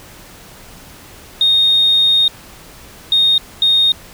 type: tone bursts at uneven times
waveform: sine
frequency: 3700 Hz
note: A#7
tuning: 14 cents flat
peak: -8 dBFS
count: 3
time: 1.41-2.28 / 3.12-3.38 / 3.62-3.92 s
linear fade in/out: 2 ms
effects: tanh soft clip ceiling -4 dBFS + pink hiss -39 dBFS RMS until 4.13 s